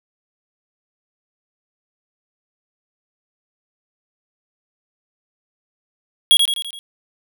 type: tone with echo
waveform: square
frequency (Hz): 3312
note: G#7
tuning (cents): -5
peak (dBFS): -8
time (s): 6.31-6.37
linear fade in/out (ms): 0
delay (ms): 84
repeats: 5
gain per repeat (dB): -5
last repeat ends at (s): 6.79
effects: none